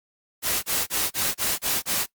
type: noise bursts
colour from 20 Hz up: white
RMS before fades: -24 dBFS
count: 7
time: 0.42-2.064 s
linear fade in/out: 50 ms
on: 210 ms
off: 29 ms
effects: noise-tail reverb RT60 0.1 s tail -19 dB re dry + Opus 48 kbps